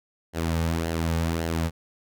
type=tone with flanger; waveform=sawtooth; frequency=82.41 Hz; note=E2; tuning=in tune; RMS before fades=-26 dBFS; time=0.33-1.71 s; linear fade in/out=50 ms; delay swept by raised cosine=0.82 to 3.02 ms; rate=1.8 Hz; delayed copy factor=-0.55; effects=none